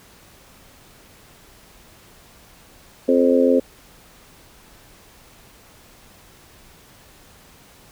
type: harmonic tone with a mistuned harmonic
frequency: 87.31 Hz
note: F2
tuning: in tune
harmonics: 3 / 4 / 5 / 6 / 7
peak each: -17 / -24 / -19 / -17 / -28 dBFS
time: 3.08-3.6 s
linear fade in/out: 10 ms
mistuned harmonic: 7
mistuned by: -27 cents
effects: pink hiss -49 dBFS RMS until 7.91 s